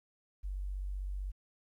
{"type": "tone", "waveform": "sine", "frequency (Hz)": 47.84, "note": "G1", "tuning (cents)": -41, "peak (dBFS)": -35, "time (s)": [0.43, 1.32], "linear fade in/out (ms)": 20, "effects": ["12-bit"]}